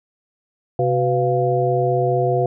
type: tone cluster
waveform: sine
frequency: 130.5 / 373.5 / 498.3 / 695 Hz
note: C3 / F#4 / B4 / F5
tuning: -4 / +16 / +15 / -9 cents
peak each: -21 dBFS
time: 0.79-2.46 s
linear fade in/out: 2 ms
effects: none